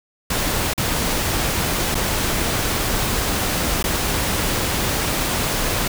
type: noise with dropouts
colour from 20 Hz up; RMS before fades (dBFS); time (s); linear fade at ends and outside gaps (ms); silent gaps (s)
pink; -21; 0.3-5.88; 5; 0.737-0.777 / 1.946-1.951 / 3.828-3.84
effects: none